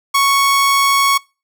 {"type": "tone", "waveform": "sawtooth", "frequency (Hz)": 1108.7, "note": "C#6", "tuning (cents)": 0, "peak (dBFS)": -7, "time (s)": [0.14, 1.18], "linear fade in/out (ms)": 10, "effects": ["noise-tail reverb RT60 0.3 s tail -24 dB re dry"]}